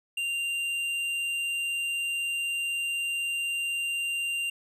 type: tone with hard clipping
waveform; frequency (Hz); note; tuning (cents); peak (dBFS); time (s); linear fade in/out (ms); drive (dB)
sine; 2782; F7; -7; -29; 0.17-4.5; 5; 7
effects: none